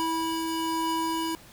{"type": "tone pair together", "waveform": "square", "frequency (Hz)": [326.6, 978.7], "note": ["E4", "B5"], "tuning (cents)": [-16, -16], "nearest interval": "octave + perfect fifth", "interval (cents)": 1900, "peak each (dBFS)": [-30, -30], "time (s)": [0, 1.35], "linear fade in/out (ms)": 0, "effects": ["pink hiss -51 dBFS RMS until 1.52 s"]}